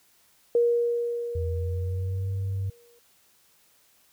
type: tone with exponential decay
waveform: sine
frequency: 474 Hz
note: A#4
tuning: 29 cents sharp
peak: -17 dBFS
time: 0.55-2.99 s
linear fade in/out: 2 ms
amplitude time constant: 530 ms
type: tone with pitch glide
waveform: sine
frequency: 84.7 to 97.29 Hz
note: E2 to G2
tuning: +48 to -13 cents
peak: -26 dBFS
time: 1.35-2.7 s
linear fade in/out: 5 ms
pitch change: +239 cents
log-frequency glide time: 1.49-2.3 s
effects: white hiss -62 dBFS RMS until 4.12 s